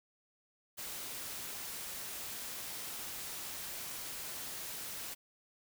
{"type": "noise", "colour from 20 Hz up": "white", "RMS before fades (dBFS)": -43, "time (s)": [0.77, 5.15], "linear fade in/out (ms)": 20, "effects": []}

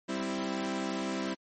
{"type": "chord", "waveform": "sawtooth", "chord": "C major", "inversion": "second", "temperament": "equal", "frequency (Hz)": [196, 261.6, 329.6], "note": ["G3", "C4", "E4"], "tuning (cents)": [0, 0, 0], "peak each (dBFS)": [-32, -32, -32], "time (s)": [0.08, 1.35], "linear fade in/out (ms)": 20, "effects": ["MP3 32 kbps"]}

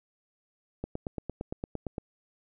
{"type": "click train", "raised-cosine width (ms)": 2, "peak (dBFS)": -20, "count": 11, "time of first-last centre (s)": [0.84, 1.982], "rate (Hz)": 8.76, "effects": []}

